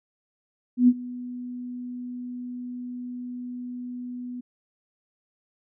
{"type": "tone with ADSR envelope", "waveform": "sine", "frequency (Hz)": 246.9, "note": "B3", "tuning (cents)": 0, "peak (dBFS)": -11, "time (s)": [0.77, 4.41], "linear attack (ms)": 110, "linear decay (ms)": 49, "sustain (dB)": -21, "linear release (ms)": 11, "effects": []}